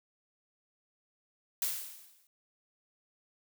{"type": "noise with exponential decay", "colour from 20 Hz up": "blue", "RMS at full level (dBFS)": -30, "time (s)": [1.62, 2.27], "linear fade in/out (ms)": 1, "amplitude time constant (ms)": 140, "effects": []}